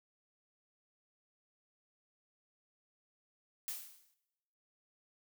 blue noise with exponential decay, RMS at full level -38 dBFS, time 3.68-4.14 s, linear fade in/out 0 ms, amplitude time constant 100 ms, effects noise-tail reverb RT60 1.0 s tail -20 dB re dry

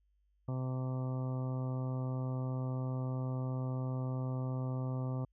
harmonic tone, 129 Hz, C3, 24 cents flat, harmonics 1 / 2 / 3 / 4 / 5 / 6 / 7 / 8 / 9, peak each -34 / -42 / -50 / -48 / -50 / -56 / -54 / -58 / -53 dBFS, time 0.48-5.25 s, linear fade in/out 5 ms, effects added 50 Hz sine -70 dBFS peak until 5.32 s

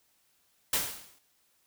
white noise with exponential decay, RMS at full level -25 dBFS, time 0.73-1.19 s, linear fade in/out 5 ms, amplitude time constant 100 ms, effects white hiss -70 dBFS RMS until 1.66 s

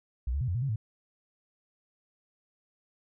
sine tone with pitch steps, 61.1 / 71.3 / 126.7 / 88.9 / 120.8 / 137.7 / 108.9 Hz, B1 / C#2 / B2 / F2 / B2 / C#3 / A2, -18 / +49 / +45 / +31 / -38 / -11 / -17 cents, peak -27 dBFS, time 0.27-0.76 s, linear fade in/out 5 ms, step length 70 ms, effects none

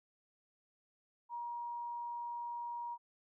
sine tone, 950 Hz, A#5, 33 cents sharp, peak -39 dBFS, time 1.29-2.98 s, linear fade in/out 50 ms, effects none

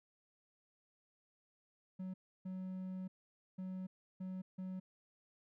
triangle tone bursts at uneven times, 186.4 Hz, F#3, 13 cents sharp, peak -39 dBFS, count 5, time 1.99-2.14 / 2.45-3.08 / 3.58-3.87 / 4.2-4.42 / 4.58-4.8 s, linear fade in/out 10 ms, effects none

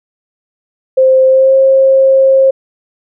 sine tone with pitch glide, 523.3 to 534.6 Hz, C5 to C5, 0 to +37 cents, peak -4 dBFS, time 0.97-2.51 s, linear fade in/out 10 ms, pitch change +37 cents, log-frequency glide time 1.27-1.55 s, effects none

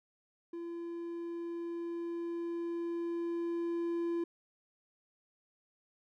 triangle tone with level ramp, 339.9 Hz, F4, 47 cents flat, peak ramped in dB -37 to -29 dBFS, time 0.53-4.24 s, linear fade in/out 5 ms, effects none

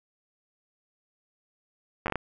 slowing click train, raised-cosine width 0.5 ms, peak -13 dBFS, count 6, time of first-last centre 2.06-2.157 s, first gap 9 ms, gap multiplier 1.39, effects none

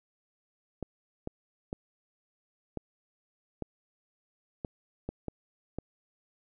clicks, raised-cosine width 2 ms, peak -21 dBFS, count 9, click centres 0.827 / 1.274 / 1.729 / 2.773 / 3.623 / 4.648 / 5.09 / 5.283 / 5.786 s, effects none

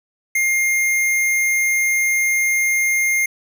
square tone, 2120 Hz, C7, 22 cents sharp, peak -16 dBFS, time 0.35-3.26 s, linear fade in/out 5 ms, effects none

